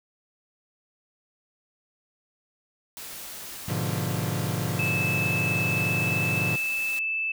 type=noise; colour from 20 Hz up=white; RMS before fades=-39 dBFS; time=2.97-6.99 s; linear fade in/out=0 ms
type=chord; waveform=40% pulse; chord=G# diminished seventh; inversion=none; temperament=equal; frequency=103.83 / 123.47 / 146.83 / 174.61 Hz; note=G#2 / B2 / D3 / F3; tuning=0 / 0 / 0 / 0 cents; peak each=-31 dBFS; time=3.68-6.56 s; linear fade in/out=5 ms
type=tone with pitch glide; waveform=sine; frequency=2615 to 2632 Hz; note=E7 to E7; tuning=-15 to -3 cents; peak=-25 dBFS; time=4.79-7.32 s; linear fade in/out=5 ms; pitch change=+12 cents; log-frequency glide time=5.65-7.16 s
effects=none